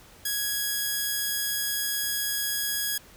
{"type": "tone", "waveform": "5% pulse", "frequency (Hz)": 1661.2, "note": "G#6", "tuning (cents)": 0, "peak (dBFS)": -15, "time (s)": [0.25, 2.98], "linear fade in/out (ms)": 5, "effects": ["pink hiss -52 dBFS RMS until 3.16 s"]}